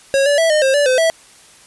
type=tone with pitch steps; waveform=square; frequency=547 / 576 / 656 / 610 / 533 / 579 / 513 / 654 Hz; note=C#5 / D5 / E5 / D#5 / C5 / D5 / C5 / E5; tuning=-23 / -34 / -9 / -34 / +32 / -25 / -34 / -14 cents; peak=-12 dBFS; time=0.14-1.1 s; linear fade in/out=0 ms; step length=120 ms; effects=white hiss -45 dBFS RMS until 1.66 s + resampled to 24000 Hz